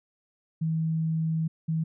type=tone pair in turn; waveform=sine; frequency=160.8 / 160.8 Hz; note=E3 / E3; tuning=-43 / -43 cents; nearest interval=unison; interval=0 cents; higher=neither; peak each=-24 dBFS; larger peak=neither; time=0.61-1.48 / 1.68-1.84 s; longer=first; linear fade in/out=10 ms; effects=none